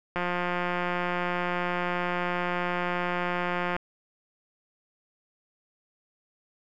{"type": "click train", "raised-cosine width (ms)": 0.5, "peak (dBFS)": -14, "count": 639, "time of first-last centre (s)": [0.16, 3.765], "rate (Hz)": 177, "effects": []}